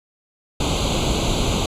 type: noise with comb filter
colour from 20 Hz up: pink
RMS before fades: -20 dBFS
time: 0.6-1.66 s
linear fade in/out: 5 ms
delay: 0.28 ms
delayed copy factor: +0.95
effects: low-pass 7000 Hz 12 dB/octave